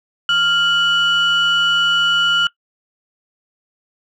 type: tone pair together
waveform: sine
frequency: 1396.9 / 2952 Hz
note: F6 / F#7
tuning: 0 / -5 cents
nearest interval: octave + minor second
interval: 1295 cents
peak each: -14 dBFS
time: 0.29-2.47 s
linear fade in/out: 2 ms
effects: noise-tail reverb RT60 0.1 s tail -20 dB re dry + tanh soft clip ceiling -8 dBFS